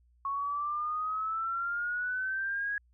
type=exponential sweep; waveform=sine; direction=up; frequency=1100 to 1666 Hz; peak=-30 dBFS; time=0.25-2.78 s; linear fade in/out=2 ms; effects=added 60 Hz sine -62 dBFS peak until 2.93 s

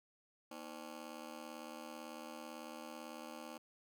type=ring-modulated tone; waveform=15% pulse; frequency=277.5 Hz; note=C#4; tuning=2 cents sharp; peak=-38 dBFS; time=0.51-3.58 s; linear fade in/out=5 ms; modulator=39 Hz; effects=none

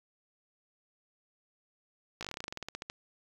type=slowing click train; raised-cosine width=0.2 ms; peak=-21 dBFS; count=18; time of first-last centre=2.21-2.899 s; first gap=17 ms; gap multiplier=1.1; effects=8-bit

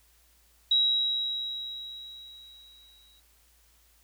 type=tone with exponential decay; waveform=sine; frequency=3856 Hz; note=B7; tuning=42 cents flat; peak=-19 dBFS; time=0.71-3.2 s; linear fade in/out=5 ms; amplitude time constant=540 ms; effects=added 57 Hz sine -64 dBFS peak until 4.03 s + white hiss -64 dBFS RMS until 4.03 s

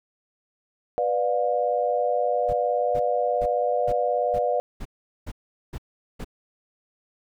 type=chord; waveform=sine; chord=B diminished; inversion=none; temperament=just; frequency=493.9 / 592.7 / 711.2 Hz; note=B4 / D5 / F5; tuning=0 / +16 / +31 cents; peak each=-25 dBFS; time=0.98-4.6 s; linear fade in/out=0 ms
type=noise bursts; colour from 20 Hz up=brown; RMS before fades=-33 dBFS; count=9; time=2.48-6.246 s; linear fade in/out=10 ms; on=54 ms; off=410 ms
effects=none

